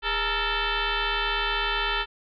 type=tone with frequency modulation; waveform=sine; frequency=854 Hz; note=G#5; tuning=48 cents sharp; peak=-23 dBFS; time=0.02-2.06 s; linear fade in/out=50 ms; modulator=446 Hz; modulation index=6.2; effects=none